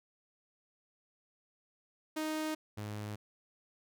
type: tone pair in turn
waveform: sawtooth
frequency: 311.1 / 105.05 Hz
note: D#4 / G#2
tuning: 0 / +20 cents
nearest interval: octave + perfect fifth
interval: 1880 cents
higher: first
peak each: -30 / -35 dBFS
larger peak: first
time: 2.16-2.55 / 2.77-3.16 s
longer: neither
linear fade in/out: 10 ms
effects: none

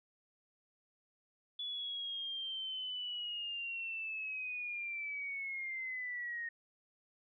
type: linear sweep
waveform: sine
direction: down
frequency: 3433 to 1851 Hz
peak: -38 dBFS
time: 1.59-6.49 s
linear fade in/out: 5 ms
effects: none

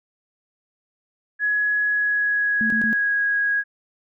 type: tone with pitch glide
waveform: sine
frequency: 1681 to 1651.2 Hz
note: G#6 to G#6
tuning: +20 to -10 cents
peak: -18 dBFS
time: 1.39-3.64 s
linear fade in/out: 50 ms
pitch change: -30 cents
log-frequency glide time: 1.83-3.19 s
type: tone bursts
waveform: sine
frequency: 220.2 Hz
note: A3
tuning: 2 cents sharp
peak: -23 dBFS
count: 3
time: 2.61-2.93 s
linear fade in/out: 0 ms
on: 92 ms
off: 22 ms
effects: none

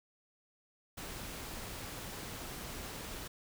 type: noise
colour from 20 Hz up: pink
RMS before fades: -44 dBFS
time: 0.97-3.28 s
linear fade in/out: 10 ms
effects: none

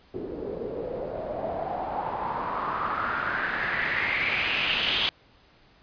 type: noise with low-pass filter sweep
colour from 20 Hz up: white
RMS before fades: -29 dBFS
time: 0.14-5.09 s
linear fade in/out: 0 ms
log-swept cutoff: 360 to 3300 Hz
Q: 4.8
effects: pink hiss -58 dBFS RMS until 5.82 s + resampled to 11025 Hz

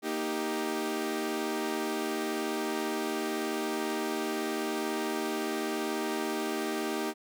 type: chord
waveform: sawtooth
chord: Eb major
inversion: second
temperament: equal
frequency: 233.1 / 311.1 / 392 Hz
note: Bb3 / Eb4 / G4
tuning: 0 / 0 / 0 cents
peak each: -33 / -30 / -30 dBFS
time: 0.02-7.14 s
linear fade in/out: 50 ms
effects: none

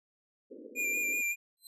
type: band-pass noise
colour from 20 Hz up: white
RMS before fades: -48 dBFS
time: 0.5-1.22 s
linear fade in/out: 20 ms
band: 230 to 530 Hz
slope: 96 dB/octave
type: tone with vibrato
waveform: square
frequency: 2400 Hz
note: D7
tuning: 37 cents sharp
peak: -30 dBFS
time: 0.75-1.36 s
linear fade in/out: 50 ms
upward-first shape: square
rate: 5.3 Hz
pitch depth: 21 cents each way
type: tone with exponential growth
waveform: 15% pulse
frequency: 4092 Hz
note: C8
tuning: 39 cents flat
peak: -37 dBFS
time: 1.57-1.67 s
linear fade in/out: 1 ms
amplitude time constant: 20 ms
effects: resampled to 32000 Hz

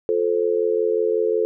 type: tone with amplitude modulation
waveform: sine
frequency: 440 Hz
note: A4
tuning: in tune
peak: -13 dBFS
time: 0.09-1.45 s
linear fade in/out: 0 ms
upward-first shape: sine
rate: 85.5 Hz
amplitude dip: 95%
effects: none

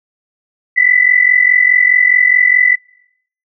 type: tone pair together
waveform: sine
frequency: 1968.2 / 2013 Hz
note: B6 / B6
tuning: -6 / +33 cents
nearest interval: unison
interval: 39 cents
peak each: -10 dBFS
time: 0.76-2.76 s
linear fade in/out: 20 ms
effects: noise-tail reverb RT60 0.7 s tail -24 dB re dry

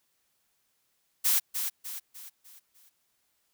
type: noise with echo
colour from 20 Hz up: blue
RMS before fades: -24 dBFS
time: 1.24-1.4 s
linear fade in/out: 20 ms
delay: 300 ms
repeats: 5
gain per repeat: -7 dB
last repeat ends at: 2.9 s
effects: white hiss -74 dBFS RMS until 3.53 s

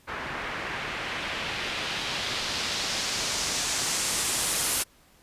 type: noise with low-pass filter sweep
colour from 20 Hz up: white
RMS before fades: -30 dBFS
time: 0.07-4.84 s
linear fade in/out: 20 ms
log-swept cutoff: 1600 to 11000 Hz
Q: 1.3
effects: pink hiss -59 dBFS RMS until 5.22 s + resampled to 32000 Hz

